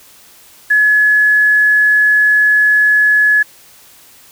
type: tone with quantisation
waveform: sine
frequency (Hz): 1700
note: G#6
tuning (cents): +40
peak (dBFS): -7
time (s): 0.7-3.43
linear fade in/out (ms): 10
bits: 6
effects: white hiss -43 dBFS RMS until 4.31 s